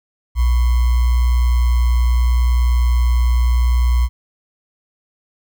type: tone with sample-and-hold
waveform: sine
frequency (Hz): 60.4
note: B1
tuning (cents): -38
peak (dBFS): -11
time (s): 0.35-4.09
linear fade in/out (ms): 50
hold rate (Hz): 1050
effects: none